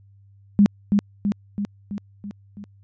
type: tone with echo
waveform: sine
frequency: 203.1 Hz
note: G#3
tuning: 38 cents flat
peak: -10 dBFS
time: 0.59-0.66 s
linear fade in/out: 0 ms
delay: 330 ms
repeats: 6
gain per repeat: -4 dB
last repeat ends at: 2.64 s
effects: added 99 Hz sine -49 dBFS peak until 2.83 s + resampled to 16000 Hz